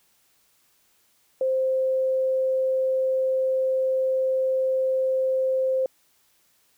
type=tone; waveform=sine; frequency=523.3 Hz; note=C5; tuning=in tune; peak=-20 dBFS; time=1.41-5.86 s; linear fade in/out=2 ms; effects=white hiss -64 dBFS RMS until 6.77 s